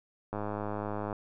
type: click train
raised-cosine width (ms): 1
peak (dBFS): -21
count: 84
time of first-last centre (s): 0.33-1.128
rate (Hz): 104
effects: none